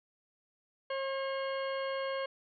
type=harmonic tone with a mistuned harmonic; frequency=539 Hz; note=C#5; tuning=49 cents flat; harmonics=1 / 2 / 3 / 4 / 5 / 6 / 8; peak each=-34 / -40 / -44 / -46 / -48 / -50 / -52 dBFS; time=0.9-2.26 s; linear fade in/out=5 ms; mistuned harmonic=5; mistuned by=+88 cents; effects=none